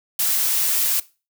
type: noise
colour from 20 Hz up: blue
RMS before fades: -20 dBFS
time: 0.19-1 s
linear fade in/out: 5 ms
effects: noise-tail reverb RT60 0.3 s tail -19 dB re dry